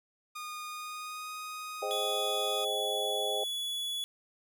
sawtooth tone with pitch glide, 1225 to 1247.1 Hz, D#6 to D#6, -27 to +4 cents, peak -35 dBFS, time 0.35-2.65 s, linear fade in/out 10 ms, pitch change +31 cents, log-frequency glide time 0.67-1.31 s
sine chord, Ab major seventh, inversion none, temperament equal, 415.3 / 523.3 / 622.3 / 784 Hz, Ab4 / C5 / Eb5 / G5, 0 / 0 / 0 / 0 cents, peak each -37 dBFS, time 1.82-3.44 s, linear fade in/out 5 ms
45% pulse tone, 3400 Hz, G#7, 40 cents sharp, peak -33 dBFS, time 1.91-4.04 s, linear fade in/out 0 ms
effects none

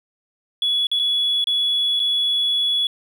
triangle tone with dropouts, 3389 Hz, G#7, 34 cents sharp, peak -14 dBFS, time 0.62-2.87 s, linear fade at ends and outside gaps 2 ms, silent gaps 0.869-0.915 / 0.992-0.996 / 1.442-1.471 / 1.995-2 s, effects tanh soft clip ceiling -14 dBFS

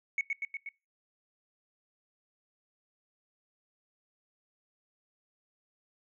sine tone with echo, 2215 Hz, C#7, 2 cents flat, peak -25 dBFS, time 0.18-0.21 s, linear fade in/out 2 ms, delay 120 ms, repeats 4, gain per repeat -3 dB, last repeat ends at 0.69 s, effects noise-tail reverb RT60 0.3 s tail -25 dB re dry + tanh soft clip ceiling -23 dBFS

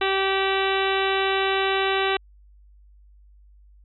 harmonic tone with a mistuned harmonic, 387 Hz, G4, 22 cents flat, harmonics 1 / 2 / 3 / 4 / 5 / 6 / 7 / 8 / 9 / 10, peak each -24 / -27 / -29 / -30 / -31 / -32 / -32 / -33 / -34 / -34 dBFS, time 0.01-2.17 s, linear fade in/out 5 ms, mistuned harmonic 8, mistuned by -45 cents, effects added 50 Hz sine -49 dBFS peak until 3.84 s

